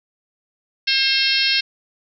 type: harmonic tone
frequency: 535 Hz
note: C5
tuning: 38 cents sharp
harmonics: 3 / 4 / 5 / 6 / 7 / 8 / 9 / 10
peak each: -27 / -26 / -22 / -24 / -24 / -21 / -27 / -24 dBFS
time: 0.87-1.61 s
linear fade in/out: 10 ms
effects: none